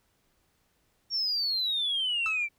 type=exponential sweep; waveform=sine; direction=down; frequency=5588 to 2310 Hz; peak=-25 dBFS; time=1.1-2.49 s; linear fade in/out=50 ms
type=tone with exponential decay; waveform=triangle; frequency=1295 Hz; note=E6; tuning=31 cents flat; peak=-26 dBFS; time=2.26-2.46 s; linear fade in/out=1 ms; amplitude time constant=42 ms
effects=tanh soft clip ceiling -22 dBFS + pink hiss -71 dBFS RMS until 2.58 s